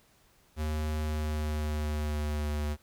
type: tone with pitch glide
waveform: square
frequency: 76.9 to 74.5 Hz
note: D#2 to D2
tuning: -20 to +25 cents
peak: -30 dBFS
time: 0.56-2.77 s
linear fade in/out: 50 ms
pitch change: -55 cents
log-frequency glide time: 0.98-2.5 s
effects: pink hiss -64 dBFS RMS until 2.82 s